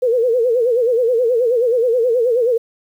sine tone with vibrato, 479.3 Hz, A#4, 48 cents sharp, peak -12 dBFS, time 0.02-2.58 s, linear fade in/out 10 ms, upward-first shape sine, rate 9.4 Hz, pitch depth 120 cents each way, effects 8-bit

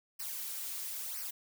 blue noise with flanger, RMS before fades -40 dBFS, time 0.19-1.31 s, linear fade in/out 10 ms, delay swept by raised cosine 0.27 to 4.87 ms, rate 1 Hz, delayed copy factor -0.85, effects none

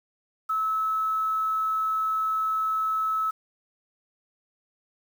sine tone with quantisation, 1300 Hz, E6, 24 cents flat, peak -23 dBFS, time 0.49-3.31 s, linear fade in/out 10 ms, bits 8, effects none

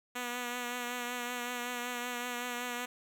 5% pulse tone with vibrato, 244.3 Hz, B3, 19 cents flat, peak -24 dBFS, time 0.15-2.86 s, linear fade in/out 10 ms, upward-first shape triangle, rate 5.3 Hz, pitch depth 30 cents each way, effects none

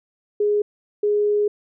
sine tone pair in turn, 415.3 / 415.3 Hz, G#4 / G#4, 0 / 0 cents, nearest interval unison, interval 0 cents, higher neither, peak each -16 dBFS, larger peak neither, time 0.4-0.62 / 1.03-1.48 s, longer second, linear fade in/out 5 ms, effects none

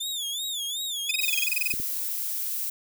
sawtooth tone with vibrato, 3516 Hz, A7, 2 cents flat, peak -26 dBFS, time 0-1.47 s, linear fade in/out 10 ms, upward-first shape sine, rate 2.7 Hz, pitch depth 140 cents each way
40% pulse tone bursts, 2514 Hz, D#7, 17 cents sharp, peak -21 dBFS, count 14, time 1.09-1.723 s, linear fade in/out 5 ms, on 22 ms, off 25 ms
violet noise, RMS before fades -30 dBFS, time 1.21-2.7 s, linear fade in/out 5 ms
clicks, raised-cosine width 3 ms, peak -25 dBFS, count 2, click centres 1.739 / 1.8 s
effects none

